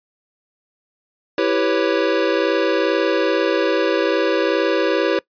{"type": "chord", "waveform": "square", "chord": "C# half-diminished seventh", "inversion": "first", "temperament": "equal", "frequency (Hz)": [329.6, 392, 493.9, 554.4], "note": ["E4", "G4", "B4", "C#5"], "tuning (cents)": [0, 0, 0, 0], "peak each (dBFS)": -22, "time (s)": [1.38, 5.19], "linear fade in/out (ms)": 2, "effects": ["noise-tail reverb RT60 0.1 s tail -22 dB re dry", "resampled to 11025 Hz"]}